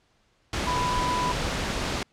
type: tone in noise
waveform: sine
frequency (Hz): 992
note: B5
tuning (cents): +7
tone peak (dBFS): -25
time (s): 0.67-1.32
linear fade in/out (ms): 2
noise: pink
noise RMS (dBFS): -28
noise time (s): 0.53-2.03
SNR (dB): 0
effects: pink hiss -66 dBFS RMS until 2.12 s + low-pass 6000 Hz 12 dB/octave